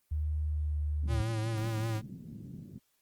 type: tone with pitch glide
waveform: sine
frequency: 76 to 74.65 Hz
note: D#2 to D2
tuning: -40 to +29 cents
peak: -29 dBFS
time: 0.11-1.22 s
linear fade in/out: 10 ms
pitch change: -31 cents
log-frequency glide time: 0.47-0.74 s
type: band-pass noise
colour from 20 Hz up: pink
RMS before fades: -46 dBFS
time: 1.02-2.79 s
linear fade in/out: 10 ms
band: 120 to 240 Hz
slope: 24 dB/octave
type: tone with vibrato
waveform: square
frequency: 111.3 Hz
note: A2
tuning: 20 cents sharp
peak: -31 dBFS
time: 1.07-2.02 s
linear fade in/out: 50 ms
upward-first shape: triangle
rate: 5.3 Hz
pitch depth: 61 cents each way
effects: white hiss -74 dBFS RMS until 3.01 s + Opus 24 kbps